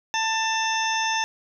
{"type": "harmonic tone", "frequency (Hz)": 890, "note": "A5", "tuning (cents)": 20, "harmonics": [1, 2, 3, 4, 6, 7], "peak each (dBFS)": [-25, -28, -30, -31, -33, -33], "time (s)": [0.14, 1.24], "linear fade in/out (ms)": 0, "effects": []}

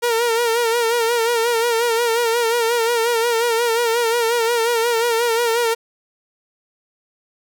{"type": "tone with vibrato", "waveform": "sawtooth", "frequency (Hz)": 465.7, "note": "A#4", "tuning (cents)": -2, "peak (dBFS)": -12, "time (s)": [0.02, 5.75], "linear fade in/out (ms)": 20, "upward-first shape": "sine", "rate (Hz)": 5.6, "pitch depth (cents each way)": 62, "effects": []}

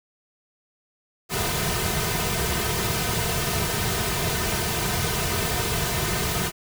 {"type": "noise with comb filter", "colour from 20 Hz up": "pink", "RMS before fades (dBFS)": -25, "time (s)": [1.29, 6.52], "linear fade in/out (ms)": 50, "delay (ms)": 3.6, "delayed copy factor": -0.85, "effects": []}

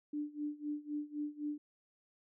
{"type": "tone with tremolo", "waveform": "sine", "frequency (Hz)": 296.1, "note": "D4", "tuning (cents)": 14, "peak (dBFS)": -34, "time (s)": [0.13, 1.58], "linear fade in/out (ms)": 5, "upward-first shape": "sine", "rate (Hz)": 3.9, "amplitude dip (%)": 90, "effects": []}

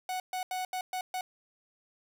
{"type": "tone bursts at uneven times", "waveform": "45% pulse", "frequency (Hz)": 740, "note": "F#5", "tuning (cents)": 0, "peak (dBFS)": -32, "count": 6, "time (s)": [[0.09, 0.2], [0.33, 0.43], [0.51, 0.65], [0.73, 0.81], [0.93, 1.01], [1.14, 1.21]], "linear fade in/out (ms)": 2, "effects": []}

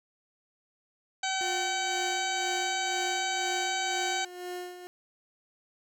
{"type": "harmonic tone", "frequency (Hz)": 764, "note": "G5", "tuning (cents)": -45, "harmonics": [1, 2, 3, 4, 5, 6, 8, 9, 10], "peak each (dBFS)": [-32, -35, -37, -38, -39, -40, -41, -42, -42], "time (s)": [1.23, 4.25], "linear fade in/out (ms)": 5}
{"type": "tone with tremolo", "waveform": "30% pulse", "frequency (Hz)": 358.7, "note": "F4", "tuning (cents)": 46, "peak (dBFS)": -32, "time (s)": [1.41, 4.87], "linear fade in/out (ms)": 0, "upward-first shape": "sine", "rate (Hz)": 2, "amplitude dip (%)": 65}
{"effects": []}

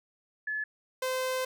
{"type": "tone pair in turn", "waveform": ["sine", "sawtooth"], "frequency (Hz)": [1718, 515.8], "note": ["A6", "C5"], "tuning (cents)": [-42, -25], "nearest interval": "octave + major sixth", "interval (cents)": 2083, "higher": "first", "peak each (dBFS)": [-30, -25], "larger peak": "second", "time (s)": [[0.47, 0.64], [1.02, 1.45]], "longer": "second", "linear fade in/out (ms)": 5, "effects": []}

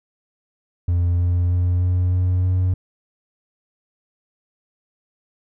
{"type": "tone with pitch steps", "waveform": "triangle", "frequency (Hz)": [87.31, 88.22, 89.14, 90.08, 91.02, 91.97], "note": ["F2", "F2", "F2", "F#2", "F#2", "F#2"], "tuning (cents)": [0, 18, 36, -46, -28, -10], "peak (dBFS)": -13, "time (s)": [0.88, 2.74], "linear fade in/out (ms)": 5, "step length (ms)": 310, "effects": ["tanh soft clip ceiling -9 dBFS"]}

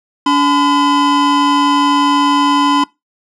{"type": "tone pair together", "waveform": "square", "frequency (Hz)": [286.1, 1014], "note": ["D4", "B5"], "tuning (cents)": [-45, 45], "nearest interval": "octave + minor seventh", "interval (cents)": 2190, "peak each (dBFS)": [-13, -13], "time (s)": [0.26, 2.84], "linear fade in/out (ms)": 5, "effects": ["noise-tail reverb RT60 0.2 s tail -22 dB re dry", "low-pass 5000 Hz 12 dB/octave"]}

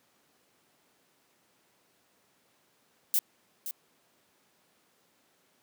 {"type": "noise with echo", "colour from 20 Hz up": "violet", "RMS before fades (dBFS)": -25, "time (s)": [3.14, 3.19], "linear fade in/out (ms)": 0, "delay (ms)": 520, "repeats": 1, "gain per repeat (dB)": -11, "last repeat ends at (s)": 3.71, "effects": ["pink hiss -68 dBFS RMS until 5.62 s", "high-pass 200 Hz 12 dB/octave"]}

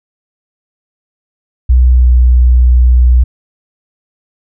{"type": "tone with pitch glide", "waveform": "sine", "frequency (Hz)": [62.4, 61.58], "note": ["B1", "B1"], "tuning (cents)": [19, -4], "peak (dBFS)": -3, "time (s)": [1.69, 3.24], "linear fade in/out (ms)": 10, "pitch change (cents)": -23, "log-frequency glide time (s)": [1.93, 2.07], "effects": []}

